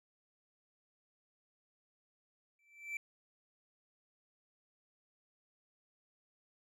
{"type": "tone with exponential growth", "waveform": "triangle", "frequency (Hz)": 2331, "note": "D7", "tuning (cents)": -14, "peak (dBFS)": -33, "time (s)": [2.59, 2.97], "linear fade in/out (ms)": 2, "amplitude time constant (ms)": 81, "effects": []}